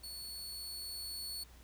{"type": "tone with level ramp", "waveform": "sawtooth", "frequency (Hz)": 4416, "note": "C#8", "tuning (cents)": -7, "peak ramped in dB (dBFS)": [-41, -37], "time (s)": [0.03, 1.44], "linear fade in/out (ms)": 10, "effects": ["added 60 Hz sine -57 dBFS peak until 1.63 s", "pink hiss -62 dBFS RMS until 1.63 s"]}